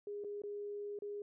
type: tone with dropouts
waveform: sine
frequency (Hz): 410.4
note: G#4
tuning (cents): -21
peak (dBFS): -40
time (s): 0.07-1.22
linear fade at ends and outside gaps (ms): 2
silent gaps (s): 0.239-0.245 / 0.419-0.436 / 0.989-1.021
effects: none